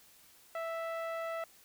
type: tone with low-pass filter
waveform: sawtooth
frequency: 659.3 Hz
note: E5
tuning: in tune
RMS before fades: -38 dBFS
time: 0.55-1.44 s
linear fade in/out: 2 ms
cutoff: 1900 Hz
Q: 1.1
effects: white hiss -61 dBFS RMS until 1.64 s